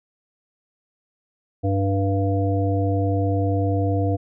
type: harmonic tone with a mistuned harmonic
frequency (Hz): 98.3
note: G2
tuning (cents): +5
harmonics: 1 / 3 / 5 / 7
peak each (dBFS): -20 / -25 / -27 / -28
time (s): 1.63-4.17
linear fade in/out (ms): 20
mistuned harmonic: 5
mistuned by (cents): -17
effects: none